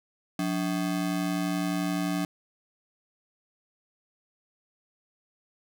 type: ring-modulated tone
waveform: square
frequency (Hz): 235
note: A#3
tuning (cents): +14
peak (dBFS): -24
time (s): 0.39-2.25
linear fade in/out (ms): 2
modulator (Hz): 55.8
effects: none